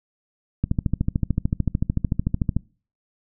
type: click train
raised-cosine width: 5 ms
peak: -8 dBFS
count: 27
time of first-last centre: 0.64-2.566 s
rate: 13.5 Hz
effects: noise-tail reverb RT60 0.4 s tail -24 dB re dry